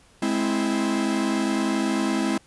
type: chord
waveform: 45% pulse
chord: Ab augmented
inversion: none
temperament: equal with one note detuned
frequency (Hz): 209.8 / 261.6 / 329.6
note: Ab3 / C4 / E4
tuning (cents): +18 / 0 / 0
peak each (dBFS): -26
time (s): 0.22-2.38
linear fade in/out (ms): 5
effects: pink hiss -56 dBFS RMS until 2.46 s + resampled to 24000 Hz